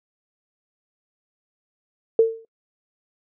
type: tone with exponential decay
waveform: sine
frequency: 451.5 Hz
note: A4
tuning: 45 cents sharp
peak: -8 dBFS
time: 2.19-2.45 s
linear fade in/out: 2 ms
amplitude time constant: 56 ms
effects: noise-tail reverb RT60 0.1 s tail -24 dB re dry